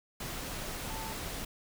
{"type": "tone in noise", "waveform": "sine", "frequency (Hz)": 886, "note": "A5", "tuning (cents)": 12, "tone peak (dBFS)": -42, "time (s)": [0.9, 1.13], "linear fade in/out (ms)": 5, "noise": "pink", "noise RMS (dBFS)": -39, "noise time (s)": [0.2, 1.45], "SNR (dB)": -6, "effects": []}